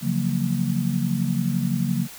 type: chord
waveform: sine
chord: Gb major seventh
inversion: second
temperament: just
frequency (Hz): 138.75 / 173.43 / 185 / 231.2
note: Db3 / F3 / Gb3 / Bb3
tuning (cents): +2 / -12 / 0 / -14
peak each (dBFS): -26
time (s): 0.01-2.08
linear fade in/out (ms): 50
effects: white hiss -41 dBFS RMS until 2.18 s